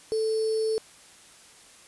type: tone with sample-and-hold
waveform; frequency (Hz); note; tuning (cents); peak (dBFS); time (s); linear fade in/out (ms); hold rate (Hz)
sine; 440; A4; 0; -23; 0.12-0.78; 0; 4900
effects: white hiss -52 dBFS RMS until 1.87 s + resampled to 24000 Hz